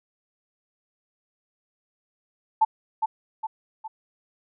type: tone with echo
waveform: sine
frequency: 880 Hz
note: A5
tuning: in tune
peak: -14 dBFS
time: 2.61-2.65 s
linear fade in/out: 10 ms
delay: 410 ms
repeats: 3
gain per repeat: -6 dB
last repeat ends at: 3.88 s
effects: none